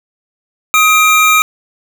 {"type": "tone pair together", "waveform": "square", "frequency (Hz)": [1261, 2379], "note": ["D#6", "D7"], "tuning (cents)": [23, 22], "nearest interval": "major seventh", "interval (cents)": 1099, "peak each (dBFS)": -10, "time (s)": [0.74, 1.42], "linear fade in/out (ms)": 0, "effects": []}